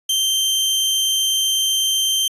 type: tone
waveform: sawtooth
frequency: 3136 Hz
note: G7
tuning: in tune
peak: -13 dBFS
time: 0.09-2.28 s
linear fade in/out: 5 ms
effects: resampled to 32000 Hz